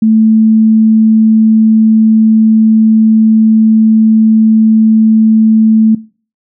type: tone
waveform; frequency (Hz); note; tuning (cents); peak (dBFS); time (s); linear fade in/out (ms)
sine; 220; A3; 0; -4; 0.02-5.95; 5
effects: noise-tail reverb RT60 0.4 s tail -21 dB re dry